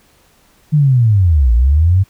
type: linear two-way sweep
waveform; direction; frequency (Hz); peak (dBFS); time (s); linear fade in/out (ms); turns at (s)
sine; down then up; 155.4 to 55.5 to 99; -7; 0.72-2.04; 20; 1.53
effects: pink hiss -52 dBFS RMS until 2.09 s